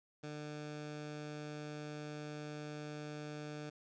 15% pulse tone, 150 Hz, D3, 37 cents sharp, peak -37 dBFS, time 0.23-3.7 s, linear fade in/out 10 ms, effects resampled to 16000 Hz + 12-bit

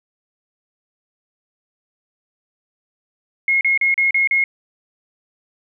sine tone bursts, 2159 Hz, C#7, 46 cents flat, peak -13 dBFS, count 6, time 3.48-4.44 s, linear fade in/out 2 ms, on 130 ms, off 36 ms, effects none

